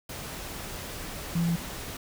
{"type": "tone in noise", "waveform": "sine", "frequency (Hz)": 169.4, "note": "E3", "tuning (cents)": 48, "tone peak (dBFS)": -23, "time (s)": [1.35, 1.56], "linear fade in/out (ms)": 5, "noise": "pink", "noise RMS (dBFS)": -38, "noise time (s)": [0.09, 1.97], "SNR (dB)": 12, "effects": []}